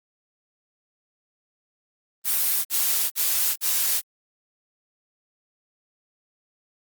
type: noise bursts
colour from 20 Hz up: blue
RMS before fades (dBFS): -22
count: 4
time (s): 2.24-4.018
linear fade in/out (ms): 50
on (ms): 410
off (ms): 46
effects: Opus 32 kbps